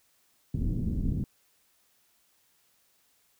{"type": "low-pass noise", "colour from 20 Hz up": "pink", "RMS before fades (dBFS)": -29, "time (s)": [0.54, 1.24], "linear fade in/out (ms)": 2, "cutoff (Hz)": 270, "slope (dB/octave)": 24, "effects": ["white hiss -68 dBFS RMS until 3.39 s"]}